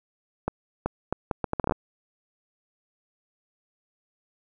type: accelerating click train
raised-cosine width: 1 ms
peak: -11 dBFS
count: 12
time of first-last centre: 0.48-1.722 s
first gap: 380 ms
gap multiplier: 0.7
effects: none